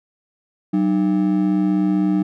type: ring-modulated tone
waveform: triangle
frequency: 246.9 Hz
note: B3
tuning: in tune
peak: -10 dBFS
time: 0.73-2.23 s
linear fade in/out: 10 ms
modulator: 57.9 Hz
effects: none